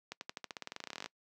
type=accelerating click train; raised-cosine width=0.2 ms; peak=-23 dBFS; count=22; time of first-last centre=0.12-1.06 s; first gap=91 ms; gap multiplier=0.92; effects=noise-tail reverb RT60 0.1 s tail -23 dB re dry + high-pass 200 Hz 12 dB/octave